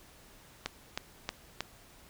click train, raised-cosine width 0.2 ms, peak -15 dBFS, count 4, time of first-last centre 0.66-1.606 s, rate 3.17 Hz, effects pink hiss -57 dBFS RMS until 2.09 s

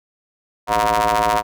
sawtooth ring-modulated tone, 110 Hz, A2, in tune, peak -8 dBFS, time 0.67-1.43 s, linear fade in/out 50 ms, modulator 832 Hz, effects none

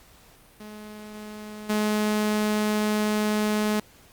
sawtooth tone with level steps, 212 Hz, G#3, 36 cents sharp, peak -35 / -33 / -18 dBFS, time 0.6-3.8 s, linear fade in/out 5 ms, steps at 1.14 / 1.69 s, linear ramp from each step 10 ms, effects pink hiss -54 dBFS RMS until 4.12 s + Opus 48 kbps

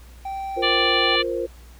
triangle tone, 779 Hz, G5, 11 cents flat, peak -25 dBFS, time 0.25-1.16 s, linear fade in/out 5 ms
sine chord, F suspended fourth, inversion none, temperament just, 349.2 / 465.6 / 523.8 Hz, F4 / Bb4 / C5, 0 / -2 / +2 cents, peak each -27 dBFS, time 0.56-1.47 s, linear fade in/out 20 ms
harmonic tone, 587.3 Hz, D5, in tune, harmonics 2 / 3 / 4 / 5 / 6 / 7, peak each -26 / -26 / -24 / -23 / -27 / -27 dBFS, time 0.62-1.23 s, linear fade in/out 20 ms
effects added 60 Hz sine -42 dBFS peak until 1.79 s + pink hiss -52 dBFS RMS until 1.79 s

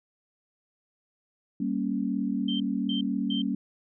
sine chord, G diminished, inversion none, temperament equal, 196 / 233.1 / 277.2 Hz, G3 / Bb3 / Db4, 0 / 0 / 0 cents, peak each -30 dBFS, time 1.6-3.55 s, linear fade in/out 5 ms
sine tone bursts, 3131 Hz, G7, 3 cents flat, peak -31 dBFS, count 3, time 2.48-3.42 s, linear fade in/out 5 ms, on 120 ms, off 290 ms
effects none

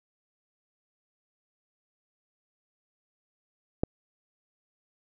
click, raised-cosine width 2 ms, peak -11 dBFS, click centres 3.835 s, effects none

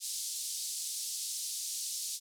white band-pass noise, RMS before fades -38 dBFS, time 0-2.2 s, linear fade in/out 50 ms, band 4100 to 10000 Hz, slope 24 dB/octave, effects none

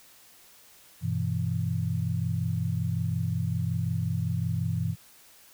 sine chord, E minor, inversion first, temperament equal, 98 / 123.47 / 164.81 Hz, G2 / B2 / E3, 0 / 0 / 0 cents, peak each -30 dBFS, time 1.01-4.96 s, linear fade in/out 50 ms, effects white hiss -55 dBFS RMS until 5.53 s

